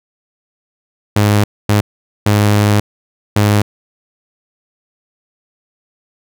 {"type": "tone bursts at uneven times", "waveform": "sawtooth", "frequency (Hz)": 103.83, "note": "G#2", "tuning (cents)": 0, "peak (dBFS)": -5, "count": 4, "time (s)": [[1.16, 1.44], [1.69, 1.81], [2.26, 2.8], [3.36, 3.62]], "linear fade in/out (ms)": 5, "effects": []}